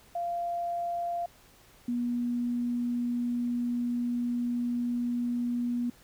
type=tone pair in turn; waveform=sine; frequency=692 / 241.4 Hz; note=F5 / B3; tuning=-16 / -39 cents; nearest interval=octave + tritone; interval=1823 cents; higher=first; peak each=-29 / -27 dBFS; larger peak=second; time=0.15-1.26 / 1.88-5.9 s; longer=second; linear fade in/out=5 ms; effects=pink hiss -58 dBFS RMS until 6.03 s